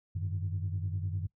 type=tone cluster; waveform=sine; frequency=93.7 / 103.6 / 154.4 Hz; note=F#2 / G#2 / D#3; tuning=+22 / -4 / -13 cents; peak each=-32 / -37 / -40 dBFS; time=0.15-1.27 s; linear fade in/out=10 ms; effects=noise-tail reverb RT60 0.1 s tail -21 dB re dry + tanh soft clip ceiling -24 dBFS

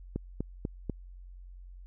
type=click train; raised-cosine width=3 ms; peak=-19 dBFS; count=4; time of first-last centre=0.16-0.897 s; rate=4.07 Hz; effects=added 45 Hz sine -45 dBFS peak until 1.86 s

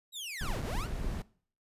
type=linear two-way sweep; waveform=sawtooth; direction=down then up; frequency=3925 to 54 to 1575 Hz; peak=-35 dBFS; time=0.12-0.88 s; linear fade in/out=50 ms; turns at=0.62 s
type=noise; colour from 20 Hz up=brown; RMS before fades=-35 dBFS; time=0.41-1.22 s; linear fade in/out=2 ms
type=clicks; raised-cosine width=3 ms; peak=-26 dBFS; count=3; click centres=0.562 / 0.753 / 1.045 s
effects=noise-tail reverb RT60 0.5 s tail -21 dB re dry + resampled to 32000 Hz

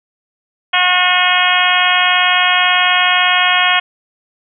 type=harmonic tone; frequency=361.9 Hz; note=F#4; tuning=38 cents flat; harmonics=2 / 3 / 4 / 5 / 6 / 7 / 8 / 9; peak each=-18 / -18 / -18 / -18 / -18 / -18 / -18 / -18 dBFS; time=0.73-3.8 s; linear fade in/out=10 ms; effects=none

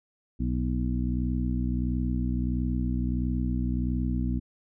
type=harmonic tone with a mistuned harmonic; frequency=61.5 Hz; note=B1; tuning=7 cents flat; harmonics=1 / 2 / 3 / 4 / 5; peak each=-28 / -32 / -33 / -31 / -38 dBFS; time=0.39-4.4 s; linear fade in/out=20 ms; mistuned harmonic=5; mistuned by=+35 cents; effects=none

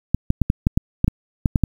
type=clicks; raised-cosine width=5 ms; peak=-3 dBFS; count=11; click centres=0.146 / 0.304 / 0.417 / 0.501 / 0.669 / 0.775 / 1.044 / 1.08 / 1.458 / 1.558 / 1.637 s; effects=7-bit

